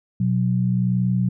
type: tone pair together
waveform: sine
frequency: 123.1 / 184.19 Hz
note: B2 / F#3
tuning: -5 / -8 cents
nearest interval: perfect fifth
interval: 697 cents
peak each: -20 dBFS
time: 0.2-1.29 s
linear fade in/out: 5 ms
effects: none